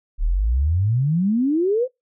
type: exponential sweep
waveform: sine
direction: up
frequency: 34.99 to 530 Hz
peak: -16 dBFS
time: 0.18-1.88 s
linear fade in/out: 50 ms
effects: noise-tail reverb RT60 0.2 s tail -26 dB re dry